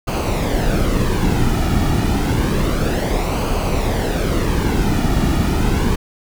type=noise with flanger; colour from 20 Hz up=brown; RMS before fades=-17 dBFS; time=0.07-5.96 s; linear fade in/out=10 ms; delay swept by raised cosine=0.54 to 1.94 ms; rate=0.29 Hz; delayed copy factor=-0.55; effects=none